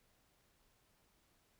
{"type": "silence", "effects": ["pink hiss -74 dBFS RMS until 1.59 s"]}